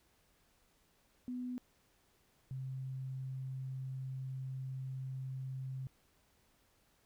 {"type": "tone pair in turn", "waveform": "sine", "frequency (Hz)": [249.1, 131.7], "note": ["B3", "C3"], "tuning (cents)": [15, 12], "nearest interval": "major seventh", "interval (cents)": 1103, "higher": "first", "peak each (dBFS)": [-38, -39], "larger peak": "first", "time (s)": [[1.28, 1.58], [2.51, 5.87]], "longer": "second", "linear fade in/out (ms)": 0, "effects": ["pink hiss -72 dBFS RMS until 7.05 s"]}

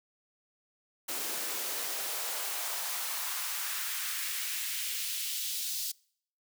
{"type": "noise with high-pass filter sweep", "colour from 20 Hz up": "white", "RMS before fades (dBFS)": -35, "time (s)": [1.08, 5.92], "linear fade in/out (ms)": 10, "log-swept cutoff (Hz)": [280, 4400], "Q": 1.4, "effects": ["noise-tail reverb RT60 0.6 s tail -25 dB re dry"]}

